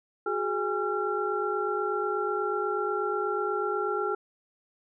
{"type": "tone cluster", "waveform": "sine", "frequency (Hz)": [370.3, 418.5, 818, 1367], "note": ["F#4", "G#4", "G#5", "F6"], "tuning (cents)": [1, 13, -26, -37], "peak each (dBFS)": [-32, -30, -35, -31], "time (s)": [0.26, 4.15], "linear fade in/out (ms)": 5, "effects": []}